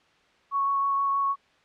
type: tone with vibrato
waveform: sine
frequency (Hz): 1108.7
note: C#6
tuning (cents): 0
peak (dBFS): -22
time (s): 0.51-1.36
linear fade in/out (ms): 50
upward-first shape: sine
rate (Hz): 6.3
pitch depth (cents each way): 9
effects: white hiss -61 dBFS RMS until 1.64 s + low-pass 3000 Hz 12 dB/octave